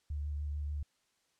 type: tone with vibrato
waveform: sine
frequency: 73.42 Hz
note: D2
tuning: in tune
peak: -34 dBFS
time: 0.1-0.83 s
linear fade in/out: 5 ms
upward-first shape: sine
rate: 6.8 Hz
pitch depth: 20 cents each way
effects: white hiss -75 dBFS RMS until 1.39 s + low-pass 8000 Hz 12 dB/octave